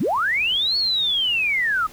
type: linear two-way sweep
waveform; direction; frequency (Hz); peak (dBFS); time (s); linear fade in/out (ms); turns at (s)
sine; up then down; 126.3 to 4435 to 1224; -18; 0-1.87; 10; 0.77
effects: pink hiss -45 dBFS RMS until 1.92 s